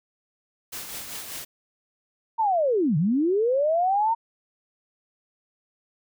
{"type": "noise with tremolo", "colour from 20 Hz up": "white", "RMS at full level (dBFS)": -34, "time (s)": [0.72, 1.45], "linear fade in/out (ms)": 10, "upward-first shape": "triangle", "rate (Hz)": 5.1, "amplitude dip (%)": 50}
{"type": "linear two-way sweep", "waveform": "sine", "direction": "down then up", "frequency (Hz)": [932.3, 141.3, 932.3], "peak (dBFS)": -19, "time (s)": [2.38, 4.15], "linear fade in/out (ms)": 20, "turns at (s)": 2.97}
{"effects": []}